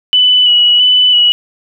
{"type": "tone with vibrato", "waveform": "sine", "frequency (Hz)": 2960, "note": "F#7", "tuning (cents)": 0, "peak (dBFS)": -5, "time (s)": [0.13, 1.32], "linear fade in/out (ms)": 0, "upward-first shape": "square", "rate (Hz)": 1.5, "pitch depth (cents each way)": 19, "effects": []}